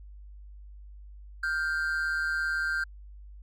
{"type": "tone pair together", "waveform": "triangle", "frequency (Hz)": [1410.2, 1568], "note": ["F6", "G6"], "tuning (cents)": [16, 0], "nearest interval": "major second", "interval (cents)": 184, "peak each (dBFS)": [-29, -27], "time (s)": [1.43, 2.84], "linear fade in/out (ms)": 5, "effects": ["added 50 Hz sine -44 dBFS peak until 3.42 s"]}